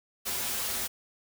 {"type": "noise with comb filter", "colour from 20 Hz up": "white", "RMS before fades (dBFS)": -32, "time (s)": [0.25, 0.88], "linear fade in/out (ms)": 20, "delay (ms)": 6.6, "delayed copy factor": -0.95, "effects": []}